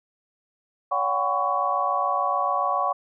sine tone cluster, 570 / 730 / 790 / 1011 / 1118 Hz, C#5 / F#5 / G5 / B5 / C#6, +48 / -24 / +13 / +40 / +14 cents, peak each -30 / -27 / -30 / -30 / -24 dBFS, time 0.91-2.93 s, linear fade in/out 10 ms, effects none

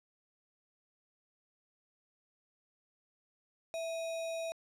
sine tone with sample-and-hold, 658 Hz, E5, 3 cents flat, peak -35 dBFS, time 3.74-4.52 s, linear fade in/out 0 ms, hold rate 3150 Hz, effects low-pass 9000 Hz 12 dB/octave

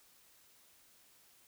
silence, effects white hiss -65 dBFS RMS until 1.47 s

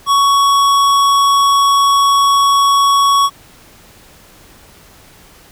sine tone with hard clipping, 1117 Hz, C#6, 13 cents sharp, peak -10 dBFS, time 0.06-3.3 s, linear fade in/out 50 ms, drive 15 dB, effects pink hiss -43 dBFS RMS until 5.51 s

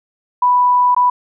sine tone with dropouts, 987.8 Hz, B5, in tune, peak -9 dBFS, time 0.42-1.1 s, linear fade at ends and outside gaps 5 ms, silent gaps 0.948-0.964 s, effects none

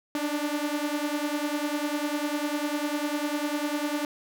sawtooth beating tone pair, 290 / 300 Hz, D4 / D4, -22 / +37 cents, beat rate 10 Hz, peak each -26 / -26 dBFS, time 0.15-4.05 s, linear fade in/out 2 ms, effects 10-bit

